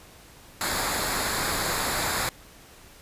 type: noise with comb filter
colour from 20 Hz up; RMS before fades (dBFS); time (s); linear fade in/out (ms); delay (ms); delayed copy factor
pink; -27; 0.61-2.29; 0; 0.34; -0.6
effects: pink hiss -50 dBFS RMS until 3.01 s + resampled to 32000 Hz